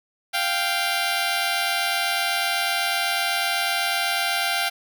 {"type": "tone pair together", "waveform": "10% pulse", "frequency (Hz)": [696, 784], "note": ["F5", "G5"], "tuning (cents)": [-6, 0], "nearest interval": "major second", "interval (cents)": 206, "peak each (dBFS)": -16, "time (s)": [0.33, 4.7], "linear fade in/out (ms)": 20, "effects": []}